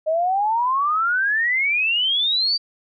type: exponential sweep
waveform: sine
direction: up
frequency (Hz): 615 to 4700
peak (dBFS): -17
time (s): 0.06-2.58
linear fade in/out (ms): 20
effects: none